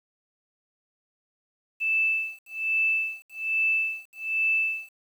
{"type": "tone with tremolo", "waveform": "sine", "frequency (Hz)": 2637, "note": "E7", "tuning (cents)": 0, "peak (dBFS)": -20, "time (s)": [1.8, 4.91], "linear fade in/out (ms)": 20, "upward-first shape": "sine", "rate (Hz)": 1.2, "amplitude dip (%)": 100, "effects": ["9-bit"]}